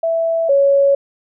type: tone pair in turn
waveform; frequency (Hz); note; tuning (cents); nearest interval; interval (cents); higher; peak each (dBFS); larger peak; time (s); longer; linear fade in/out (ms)
sine; 660 / 557.1; E5 / C#5; +2 / +9; minor third; 293; first; -14 / -9; second; 0.03-0.49 / 0.49-0.95; neither; 5
effects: none